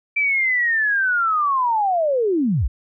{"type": "linear sweep", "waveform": "sine", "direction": "down", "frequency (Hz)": [2346, 40.04], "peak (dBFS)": -16, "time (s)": [0.16, 2.68], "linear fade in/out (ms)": 10, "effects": []}